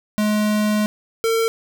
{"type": "tone pair in turn", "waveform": "square", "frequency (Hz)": [211.3, 452.9], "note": ["G#3", "A#4"], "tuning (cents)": [30, -50], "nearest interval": "octave + minor second", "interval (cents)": 1320, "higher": "second", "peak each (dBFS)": -17, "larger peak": "neither", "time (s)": [[0.18, 0.86], [1.24, 1.48]], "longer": "first", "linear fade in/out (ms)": 0, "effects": []}